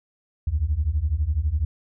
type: beating tone pair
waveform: sine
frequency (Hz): 69.3 / 81.3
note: C#2 / E2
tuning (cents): 0 / -23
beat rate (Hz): 12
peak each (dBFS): -23 / -22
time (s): 0.47-1.65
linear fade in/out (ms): 5
effects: tanh soft clip ceiling -13 dBFS